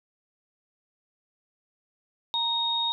sine tone pair together, 932.3 / 3729 Hz, A#5 / A#7, 0 / 0 cents, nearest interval 2 octaves, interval 2400 cents, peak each -30 / -25 dBFS, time 2.34-2.92 s, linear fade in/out 0 ms, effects none

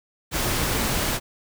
pink noise, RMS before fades -24 dBFS, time 0.31-1.2 s, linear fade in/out 50 ms, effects none

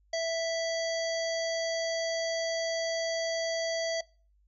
harmonic tone with a mistuned harmonic, 659.3 Hz, E5, in tune, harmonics 1 / 3 / 5 / 7 / 9 / 10, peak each -29 / -38 / -43 / -38 / -42 / -48 dBFS, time 0.13-4.01 s, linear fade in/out 5 ms, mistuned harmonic 10, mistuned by +17 cents, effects noise-tail reverb RT60 0.4 s tail -24 dB re dry + added 50 Hz sine -63 dBFS peak until 4.47 s

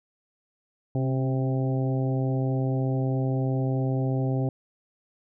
harmonic tone with a mistuned harmonic, 131.2 Hz, C3, 5 cents sharp, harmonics 1 / 2 / 3 / 4 / 5 / 6, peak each -24 / -30 / -34 / -36 / -38 / -40 dBFS, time 0.95-4.49 s, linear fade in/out 2 ms, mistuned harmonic 2, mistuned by +31 cents, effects none

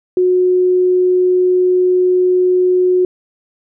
sine tone, 364.7 Hz, F#4, 25 cents flat, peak -9 dBFS, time 0.17-3.05 s, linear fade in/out 2 ms, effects none

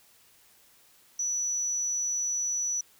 sine tone, 5920 Hz, F#8, in tune, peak -26 dBFS, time 1.19-2.81 s, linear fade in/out 5 ms, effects tanh soft clip ceiling -22 dBFS + white hiss -60 dBFS RMS until 2.99 s

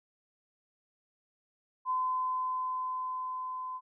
sine tone with level ramp, 1022 Hz, C6, 41 cents flat, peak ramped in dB -27 to -36 dBFS, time 1.85-3.81 s, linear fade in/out 50 ms, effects none

